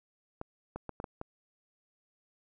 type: clicks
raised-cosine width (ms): 1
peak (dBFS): -24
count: 6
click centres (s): 0.414 / 0.76 / 0.893 / 1.001 / 1.042 / 1.214
effects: none